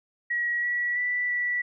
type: tone with pitch steps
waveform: sine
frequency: 1913 / 1936 / 1970 / 1956 Hz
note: A#6 / B6 / B6 / B6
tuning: +44 / -35 / -5 / -17 cents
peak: -24 dBFS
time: 0.3-1.62 s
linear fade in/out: 10 ms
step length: 330 ms
effects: none